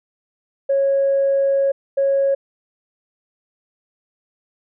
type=tone bursts at uneven times; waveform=sine; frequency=550 Hz; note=C#5; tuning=14 cents flat; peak=-13 dBFS; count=2; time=0.69-1.72 / 1.97-2.35 s; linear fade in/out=10 ms; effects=tanh soft clip ceiling -10 dBFS